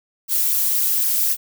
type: noise with flanger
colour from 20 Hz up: violet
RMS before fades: -19 dBFS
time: 0.28-1.37 s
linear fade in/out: 50 ms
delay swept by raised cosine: 0.25 to 4.55 ms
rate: 3.9 Hz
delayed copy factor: -0.95
effects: none